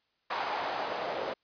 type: noise with band-pass filter sweep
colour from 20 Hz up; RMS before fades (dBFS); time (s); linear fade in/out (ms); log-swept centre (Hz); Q
white; -34; 0.3-1.34; 10; 910 to 530; 2
effects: white hiss -75 dBFS RMS until 1.43 s + resampled to 11025 Hz